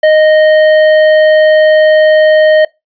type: tone with hard clipping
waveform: triangle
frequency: 620 Hz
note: D#5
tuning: 6 cents flat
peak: -5 dBFS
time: 0.03-2.65 s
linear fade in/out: 5 ms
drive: 13 dB
effects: noise-tail reverb RT60 0.2 s tail -23 dB re dry + resampled to 11025 Hz